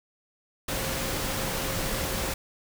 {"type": "tone in noise", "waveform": "sine", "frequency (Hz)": 534, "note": "C5", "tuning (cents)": 35, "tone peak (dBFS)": -38, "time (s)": [0.68, 2.34], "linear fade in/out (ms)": 5, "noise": "pink", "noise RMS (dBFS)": -30, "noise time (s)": [0.68, 2.34], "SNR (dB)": -11, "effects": []}